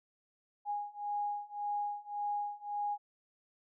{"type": "beating tone pair", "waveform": "sine", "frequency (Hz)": [823, 824.8], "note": ["G#5", "G#5"], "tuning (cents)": [-16, -12], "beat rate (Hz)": 1.8, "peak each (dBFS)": [-38, -37], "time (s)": [0.65, 2.98], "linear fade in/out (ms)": 50, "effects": []}